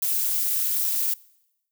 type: noise with amplitude modulation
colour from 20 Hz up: violet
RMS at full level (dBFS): -21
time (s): 0.02-1.14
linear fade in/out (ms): 5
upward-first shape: sine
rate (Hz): 235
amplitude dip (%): 70
effects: noise-tail reverb RT60 0.9 s tail -23 dB re dry